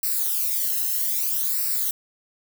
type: noise with flanger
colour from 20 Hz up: violet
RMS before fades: -24 dBFS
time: 0.03-1.91 s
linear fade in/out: 2 ms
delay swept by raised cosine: 0.3 to 0.87 ms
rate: 0.62 Hz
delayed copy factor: -0.95
effects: none